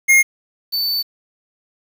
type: tone pair in turn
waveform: square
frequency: 2139 / 4519 Hz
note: C7 / C#8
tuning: +38 / +33 cents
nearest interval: octave + minor second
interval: 1295 cents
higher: second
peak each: -9 / -18 dBFS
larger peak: first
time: 0.08-0.23 / 0.72-1.03 s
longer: second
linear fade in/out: 20 ms
effects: 7-bit